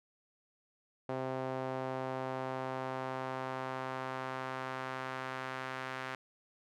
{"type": "tone with band-pass filter sweep", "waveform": "sawtooth", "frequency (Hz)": 130.81, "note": "C3", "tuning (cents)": 0, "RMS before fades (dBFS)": -39, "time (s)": [1.09, 6.15], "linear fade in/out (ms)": 2, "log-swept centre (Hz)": [620, 1600], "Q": 1.2, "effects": []}